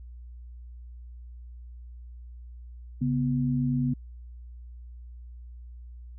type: tone pair together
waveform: sine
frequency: 138.59 / 246.9 Hz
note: C#3 / B3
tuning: 0 / 0 cents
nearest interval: minor seventh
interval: 1000 cents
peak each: -26 dBFS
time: 3.01-3.94 s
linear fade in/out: 10 ms
effects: added 60 Hz sine -41 dBFS peak until 6.18 s